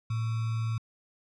sine tone with sample-and-hold, 112.5 Hz, A2, 39 cents sharp, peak -27 dBFS, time 0.1-0.78 s, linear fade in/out 5 ms, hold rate 1225 Hz, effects low-pass 6000 Hz 12 dB/octave

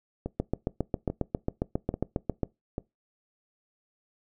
two click trains, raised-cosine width 2 ms, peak -13 / -18 dBFS, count 16 / 4, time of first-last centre 0.4-2.433 / 0.26-2.781 s, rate 7.38 / 1.19 Hz, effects noise-tail reverb RT60 0.2 s tail -22 dB re dry

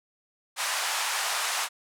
pink band-pass noise, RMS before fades -29 dBFS, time 0.56-1.69 s, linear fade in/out 50 ms, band 790 to 11000 Hz, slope 24 dB/octave, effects none

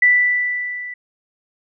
sine tone with level ramp, 1975.5 Hz, B6, in tune, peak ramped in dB -8 to -28 dBFS, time 0.02-0.94 s, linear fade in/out 5 ms, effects none

